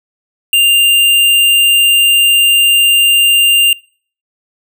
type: tone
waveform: square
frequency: 2794 Hz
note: F7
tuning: in tune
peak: -7 dBFS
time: 0.53-3.73 s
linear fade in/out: 2 ms
effects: noise-tail reverb RT60 0.5 s tail -25 dB re dry